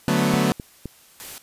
sawtooth chord, B minor seventh, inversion first, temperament equal, 146.83 / 185 / 220 / 246.9 Hz, D3 / F#3 / A3 / B3, 0 / 0 / 0 / 0 cents, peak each -20 / -19 / -19 / -19 dBFS, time 0.08-0.52 s, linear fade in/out 0 ms
click train, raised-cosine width 3 ms, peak -18 dBFS, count 3, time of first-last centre 0.34-0.857 s, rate 3.87 Hz
white noise, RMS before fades -37 dBFS, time 1.2-1.38 s, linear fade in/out 0 ms
effects white hiss -52 dBFS RMS until 1.42 s + resampled to 32000 Hz

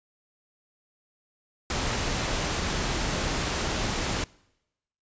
pink noise, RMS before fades -28 dBFS, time 1.7-4.24 s, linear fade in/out 2 ms, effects noise-tail reverb RT60 0.9 s tail -24 dB re dry + resampled to 16000 Hz

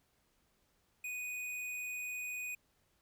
sine tone with tanh clipping, 2483 Hz, D#7, 4 cents flat, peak -40 dBFS, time 1.04-2.55 s, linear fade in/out 5 ms, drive 17 dB, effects pink hiss -75 dBFS RMS until 3.01 s

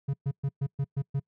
triangle tone bursts, 138.59 Hz, C#3, in tune, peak -23 dBFS, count 7, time 0.08-1.199 s, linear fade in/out 10 ms, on 57 ms, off 120 ms, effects noise-tail reverb RT60 0.1 s tail -26 dB re dry

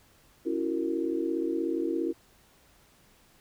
sine chord, F# dominant seventh, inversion second, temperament just, 277.5 / 333 / 370 / 462.5 Hz, C#4 / E4 / F#4 / A#4, +2 / +18 / 0 / -14 cents, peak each -34 / -29 / -34 / -35 dBFS, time 0.45-2.13 s, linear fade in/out 20 ms, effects pink hiss -61 dBFS RMS until 3.4 s

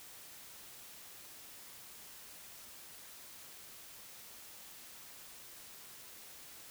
silence, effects white hiss -53 dBFS RMS until 6.7 s

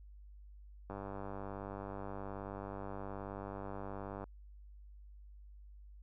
click train, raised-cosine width 1 ms, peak -30 dBFS, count 331, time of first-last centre 0.9-4.24 s, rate 98.8 Hz, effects added 50 Hz sine -52 dBFS peak until 6.02 s

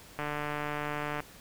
click train, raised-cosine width 0.5 ms, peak -19 dBFS, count 151, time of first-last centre 0.19-1.204 s, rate 148 Hz, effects pink hiss -52 dBFS RMS until 1.4 s

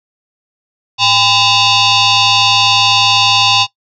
sine tone with frequency modulation, 107.8 Hz, A2, 35 cents flat, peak -7 dBFS, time 0.98-3.67 s, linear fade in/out 50 ms, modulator 908 Hz, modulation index 5.2, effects noise-tail reverb RT60 0.1 s tail -18 dB re dry

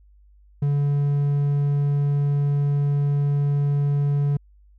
triangle tone, 143.2 Hz, D3, 43 cents flat, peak -16 dBFS, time 0.62-4.37 s, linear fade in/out 5 ms, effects added 50 Hz sine -50 dBFS peak until 4.78 s

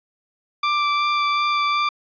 sawtooth tone with vibrato, 1174.7 Hz, D6, in tune, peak -14 dBFS, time 0.63-1.89 s, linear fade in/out 5 ms, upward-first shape sine, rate 2.7 Hz, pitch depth 10 cents each way, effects resampled to 11025 Hz

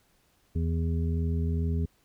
harmonic tone, 82.41 Hz, E2, in tune, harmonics 1 / 2 / 3 / 5, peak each -26 / -32 / -36 / -40 dBFS, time 0.55-1.86 s, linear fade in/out 10 ms, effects pink hiss -67 dBFS RMS until 2.04 s

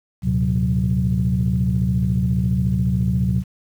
sine tone cluster, 74.4 / 113.2 / 127.5 / 183.8 Hz, D2 / A2 / C3 / F#3, +23 / +50 / -44 / -11 cents, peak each -23 / -24 / -20 / -20 dBFS, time 0.22-3.44 s, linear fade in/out 50 ms, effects tanh soft clip ceiling -8 dBFS + 8-bit

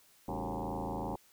sine tone with frequency modulation, 302.2 Hz, D4, 50 cents sharp, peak -34 dBFS, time 0.28-1.16 s, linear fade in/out 5 ms, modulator 82.5 Hz, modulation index 7.8, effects white hiss -64 dBFS RMS until 1.32 s

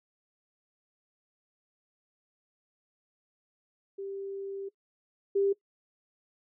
sine tone pair in turn, 393 / 396.4 Hz, G4 / G4, +4 / +19 cents, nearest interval unison, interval 15 cents, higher second, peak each -35 / -23 dBFS, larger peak second, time 3.98-4.69 / 5.35-5.53 s, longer first, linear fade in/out 10 ms, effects noise-tail reverb RT60 0.1 s tail -20 dB re dry

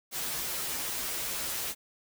white noise with comb filter, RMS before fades -34 dBFS, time 0.11-1.75 s, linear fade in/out 50 ms, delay 10 ms, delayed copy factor -0.9, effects none

